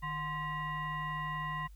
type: tone with frequency modulation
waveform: sine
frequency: 1042 Hz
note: C6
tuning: 7 cents flat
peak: -34 dBFS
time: 0.02-1.68 s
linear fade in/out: 20 ms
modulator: 888 Hz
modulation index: 1.1
effects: added 50 Hz sine -49 dBFS peak until 1.75 s + white hiss -70 dBFS RMS until 1.75 s